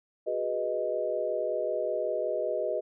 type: chord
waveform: sine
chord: G# minor seventh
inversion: third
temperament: equal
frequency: 370 / 415.3 / 493.9 / 622.3 Hz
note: F#4 / G#4 / B4 / D#5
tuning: 0 / 0 / 0 / 0 cents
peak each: -36 / -35 / -33 / -30 dBFS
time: 0.26-2.81 s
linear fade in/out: 20 ms
effects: none